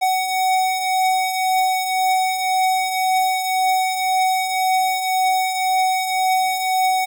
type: beating tone pair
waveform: square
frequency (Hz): 748 / 749.9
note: F#5 / F#5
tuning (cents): +19 / +23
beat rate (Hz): 1.9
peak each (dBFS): -26 / -18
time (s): 0.01-7.06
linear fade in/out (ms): 20
effects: none